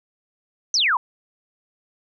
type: exponential sweep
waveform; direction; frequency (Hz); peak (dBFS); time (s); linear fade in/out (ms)
sine; down; 6272 to 917; -16; 0.74-0.97; 2
effects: none